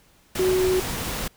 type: tone in noise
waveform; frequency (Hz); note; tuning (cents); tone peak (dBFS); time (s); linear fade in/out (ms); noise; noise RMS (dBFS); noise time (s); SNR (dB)
sine; 370.8; F#4; +4; -18; 0.39-0.8; 5; pink; -29; 0.35-1.28; +8
effects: pink hiss -58 dBFS RMS until 1.36 s